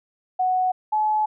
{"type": "tone pair in turn", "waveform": "sine", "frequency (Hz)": [740, 856.2], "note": ["F#5", "A5"], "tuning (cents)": [0, -47], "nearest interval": "minor third", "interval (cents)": 253, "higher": "second", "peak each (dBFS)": -18, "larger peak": "neither", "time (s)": [[0.39, 0.72], [0.92, 1.26]], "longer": "second", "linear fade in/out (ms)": 10, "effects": []}